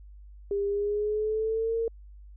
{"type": "tone with pitch glide", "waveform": "sine", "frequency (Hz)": [402, 456.5], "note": ["G4", "A#4"], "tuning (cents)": [44, -36], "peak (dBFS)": -25, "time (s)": [0.51, 1.88], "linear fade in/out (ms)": 2, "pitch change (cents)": 220, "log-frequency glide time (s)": [0.67, 1.76], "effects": ["added 50 Hz sine -45 dBFS peak until 2.36 s"]}